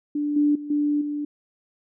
sine tone with level steps, 293.7 Hz, D4, in tune, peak -22 / -16 / -31 / -19 / -25 dBFS, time 0.15-1.25 s, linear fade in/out 5 ms, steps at 0.36 / 0.55 / 0.7 / 1.01 s, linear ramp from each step 5 ms, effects none

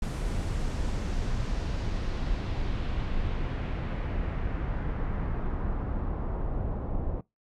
brown noise with low-pass filter sweep, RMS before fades -30 dBFS, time 0.02-7.21 s, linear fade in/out 5 ms, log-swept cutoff 10000 to 760 Hz, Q 1.2, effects noise-tail reverb RT60 0.2 s tail -22 dB re dry

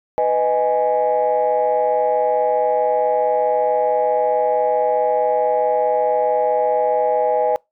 sine chord, G# minor, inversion first, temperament just, 498.4 / 623 / 830.6 Hz, B4 / D#5 / G#5, +16 / +2 / 0 cents, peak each -18 dBFS, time 0.18-7.56 s, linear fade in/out 0 ms, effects noise-tail reverb RT60 0.2 s tail -25 dB re dry + tanh soft clip ceiling -8 dBFS

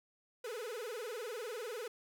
45% pulse tone with vibrato, 460 Hz, A#4, 23 cents flat, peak -40 dBFS, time 0.44-1.88 s, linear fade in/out 5 ms, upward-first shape sine, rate 20 Hz, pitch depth 170 cents each way, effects none

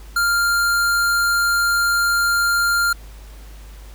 square tone, 1396.9 Hz, F6, in tune, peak -16 dBFS, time 0.16-2.93 s, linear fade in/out 5 ms, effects added 51 Hz sine -36 dBFS peak until 3.94 s + pink hiss -47 dBFS RMS until 3.94 s

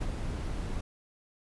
brown noise with ADSR envelope, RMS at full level -30 dBFS, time 0-0.81 s, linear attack 21 ms, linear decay 32 ms, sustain -4 dB, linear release 6 ms, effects resampled to 24000 Hz

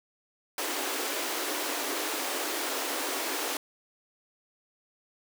pink high-pass noise, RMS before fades -32 dBFS, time 0.58-3.57 s, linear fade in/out 2 ms, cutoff 270 Hz, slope 96 dB/octave, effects none

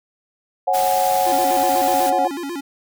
sine chord, C# suspended fourth, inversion none, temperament equal with one note detuned, 544.5 / 740 / 830.6 Hz, C#5 / F#5 / G#5, -31 / 0 / 0 cents, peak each -22 / -17 / -22 dBFS, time 0.67-2.28 s, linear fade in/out 10 ms
white noise, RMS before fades -28 dBFS, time 0.73-2.11 s, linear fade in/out 20 ms
square tone with vibrato, 311.1 Hz, D#4, in tune, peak -26 dBFS, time 1.26-2.61 s, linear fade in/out 10 ms, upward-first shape square, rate 8.1 Hz, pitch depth 190 cents each way
effects none

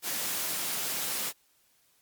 white high-pass noise, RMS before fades -32 dBFS, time 0.02-1.33 s, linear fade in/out 50 ms, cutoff 120 Hz, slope 96 dB/octave, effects white hiss -67 dBFS RMS until 2.01 s + MP3 96 kbps

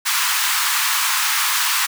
pink high-pass noise, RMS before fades -19 dBFS, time 0.05-1.87 s, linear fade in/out 20 ms, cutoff 960 Hz, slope 48 dB/octave, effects none

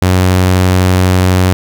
sawtooth tone, 92.1 Hz, F#2, 7 cents flat, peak -3 dBFS, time 0.02-1.53 s, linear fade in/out 0 ms, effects none

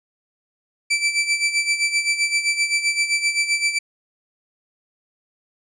sawtooth tone with tremolo, 2328 Hz, D7, 16 cents flat, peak -12 dBFS, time 0.9-3.79 s, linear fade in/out 10 ms, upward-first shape sine, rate 7.7 Hz, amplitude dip 70%, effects resampled to 22050 Hz

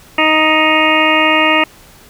harmonic tone, 312 Hz, D#4, 5 cents sharp, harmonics 1 / 2 / 3 / 4 / 6 / 7 / 8 / 9, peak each -17 / -17 / -17 / -17 / -17 / -17 / -17 / -17 dBFS, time 0.18-1.64 s, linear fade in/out 5 ms, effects pink hiss -42 dBFS RMS until 2.09 s

